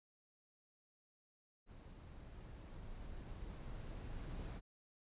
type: noise with level ramp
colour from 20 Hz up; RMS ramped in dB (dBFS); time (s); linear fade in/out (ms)
brown; -55 to -45; 1.66-4.61; 50
effects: resampled to 8000 Hz